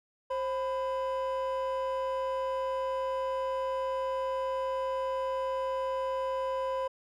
triangle tone pair together, 529.7 / 1000 Hz, C5 / B5, +21 / +21 cents, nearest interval major seventh, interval 1100 cents, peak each -28 / -31 dBFS, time 0.3-6.88 s, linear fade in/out 10 ms, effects tanh soft clip ceiling -24 dBFS

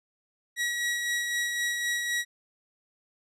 sawtooth tone with tremolo, 1916 Hz, A#6, 47 cents sharp, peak -22 dBFS, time 0.56-2.25 s, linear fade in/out 50 ms, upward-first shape sine, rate 3.9 Hz, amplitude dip 35%, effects low-pass 11000 Hz 12 dB/octave

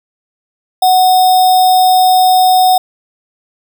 sine tone with sample-and-hold, 740 Hz, F#5, in tune, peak -5 dBFS, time 0.82-2.78 s, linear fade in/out 5 ms, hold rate 4410 Hz, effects none

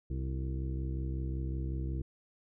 harmonic tone with a mistuned harmonic, 65.41 Hz, C2, in tune, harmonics 1 / 2 / 3 / 4 / 5 / 6 / 7, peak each -34 / -38 / -47 / -50 / -44 / -54 / -54 dBFS, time 0.1-2.02 s, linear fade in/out 5 ms, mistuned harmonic 6, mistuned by -61 cents, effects none

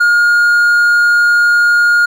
triangle tone, 1424 Hz, F6, 33 cents sharp, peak -5 dBFS, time 0-2.06 s, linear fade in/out 10 ms, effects none

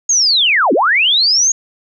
sine linear two-way sweep, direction down then up, 6700 to 233.1 to 6700 Hz, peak -9 dBFS, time 0.09-1.52 s, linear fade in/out 5 ms, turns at 0.73 s, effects none

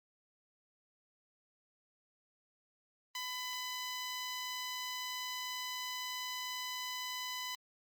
10% pulse tone, 1003 Hz, B5, 26 cents sharp, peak -30 dBFS, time 3.15-7.55 s, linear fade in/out 2 ms, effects Opus 24 kbps

